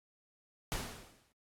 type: noise with exponential decay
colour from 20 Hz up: pink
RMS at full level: -35 dBFS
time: 0.72-1.32 s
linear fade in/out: 0 ms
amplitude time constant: 130 ms
effects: low-pass 12000 Hz 12 dB/octave + AAC 64 kbps